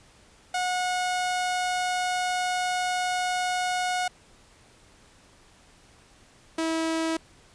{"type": "tone pair in turn", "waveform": "sawtooth", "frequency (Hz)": [728, 324.3], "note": ["F#5", "E4"], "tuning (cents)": [-28, -28], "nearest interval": "octave + major second", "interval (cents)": 1400, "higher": "first", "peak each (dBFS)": -21, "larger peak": "neither", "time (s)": [[0.54, 4.08], [6.58, 7.17]], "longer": "first", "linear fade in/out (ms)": 5, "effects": ["pink hiss -56 dBFS RMS until 7.54 s", "resampled to 22050 Hz"]}